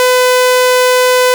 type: tone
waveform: sawtooth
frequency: 503 Hz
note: B4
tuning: 32 cents sharp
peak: -3 dBFS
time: 0-1.34 s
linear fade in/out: 0 ms
effects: none